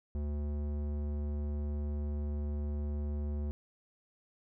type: tone with low-pass filter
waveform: square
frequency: 73.4 Hz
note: D2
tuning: in tune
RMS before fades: -35 dBFS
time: 0.15-3.51 s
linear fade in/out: 0 ms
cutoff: 460 Hz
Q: 0.63
effects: none